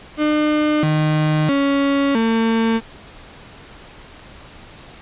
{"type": "tone with pitch steps", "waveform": "35% pulse", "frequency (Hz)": [302.1, 153.9, 278.9, 226.2], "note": ["D4", "D#3", "C#4", "A3"], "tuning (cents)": [49, -19, 11, 48], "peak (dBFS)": -13, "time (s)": [0.17, 2.81], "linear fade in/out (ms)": 50, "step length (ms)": 660, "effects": ["pink hiss -41 dBFS RMS until 5.01 s", "resampled to 8000 Hz"]}